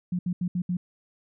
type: tone bursts at uneven times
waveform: sine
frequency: 178.4 Hz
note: F3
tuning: 37 cents sharp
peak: -24 dBFS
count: 5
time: 0.12-0.19 / 0.26-0.33 / 0.41-0.48 / 0.55-0.62 / 0.69-0.77 s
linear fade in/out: 5 ms
effects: none